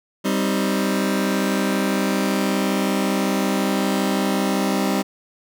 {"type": "chord", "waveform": "sawtooth", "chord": "C minor", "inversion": "second", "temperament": "just", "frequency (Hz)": [196.22, 261.6, 314], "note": ["G3", "C4", "Eb4"], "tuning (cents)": [2, 0, 16], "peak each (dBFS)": [-17, -20, -22], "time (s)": [0.24, 5.03], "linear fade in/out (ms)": 20, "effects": []}